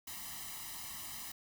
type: noise with comb filter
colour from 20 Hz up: white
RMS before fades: -45 dBFS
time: 0.07-1.32 s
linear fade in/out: 5 ms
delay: 1 ms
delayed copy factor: +0.95
effects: none